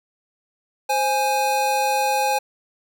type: tone pair together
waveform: square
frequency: 523.2 / 830.6 Hz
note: C5 / G#5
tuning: 0 / 0 cents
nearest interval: minor sixth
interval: 800 cents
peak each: -25 / -20 dBFS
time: 0.89-2.39 s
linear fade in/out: 10 ms
effects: none